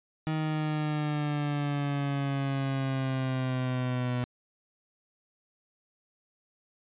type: exponential sweep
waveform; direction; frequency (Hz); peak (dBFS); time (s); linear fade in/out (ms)
30% pulse; down; 157.3 to 123.3; -25; 0.27-4.24; 0
effects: resampled to 8000 Hz